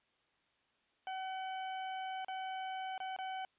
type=tone with dropouts; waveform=40% pulse; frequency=757 Hz; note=F#5; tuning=39 cents sharp; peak=-38 dBFS; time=1.07-3.45 s; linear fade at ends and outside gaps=1 ms; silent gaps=2.247-2.283 / 2.979-3.002 / 3.164-3.187 s; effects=white hiss -75 dBFS RMS until 3.58 s + resampled to 8000 Hz